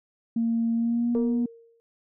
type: tone with pitch glide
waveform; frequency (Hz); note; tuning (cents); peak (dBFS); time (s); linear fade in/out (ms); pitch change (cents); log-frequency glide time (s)
sine; 230 to 240.2; A#3 to B3; -23 to -48; -21; 0.36-1.46; 5; +75; 0.74-1.17
type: tone with exponential decay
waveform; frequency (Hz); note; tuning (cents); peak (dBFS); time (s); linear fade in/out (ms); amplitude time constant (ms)
sine; 461.8; A#4; -16; -22; 1.15-1.8; 0; 140
effects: tanh soft clip ceiling -16 dBFS